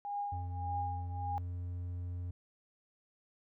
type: tone with tremolo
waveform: sine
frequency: 814 Hz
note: G#5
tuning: 35 cents flat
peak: -33 dBFS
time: 0.05-1.38 s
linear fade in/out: 0 ms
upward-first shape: triangle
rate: 1.7 Hz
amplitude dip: 95%
type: tone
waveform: triangle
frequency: 88.6 Hz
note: F2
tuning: 25 cents sharp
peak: -35 dBFS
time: 0.32-2.31 s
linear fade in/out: 5 ms
effects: none